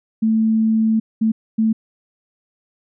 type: tone bursts at uneven times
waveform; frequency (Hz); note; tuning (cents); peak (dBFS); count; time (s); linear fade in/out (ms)
sine; 221.2; A3; +9; -13; 3; 0.22-1 / 1.21-1.32 / 1.58-1.73; 10
effects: none